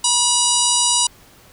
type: harmonic tone with a mistuned harmonic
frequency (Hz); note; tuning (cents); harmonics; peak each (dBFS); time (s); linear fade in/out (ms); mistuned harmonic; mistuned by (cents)
967; B5; -37; 1 / 3 / 4 / 5 / 6 / 7 / 8 / 9 / 10; -23 / -23 / -23 / -23 / -23 / -23 / -23 / -23 / -23; 0.04-1.07; 5; 7; +50
effects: pink hiss -48 dBFS RMS until 1.52 s